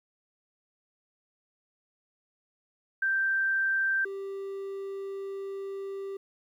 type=tone pair in turn; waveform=sine / triangle; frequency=1568 / 392 Hz; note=G6 / G4; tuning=0 / 0 cents; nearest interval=2 octaves; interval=2400 cents; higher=first; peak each=-24 / -32 dBFS; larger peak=first; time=3.02-4.05 / 4.05-6.17 s; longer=second; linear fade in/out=5 ms; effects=11-bit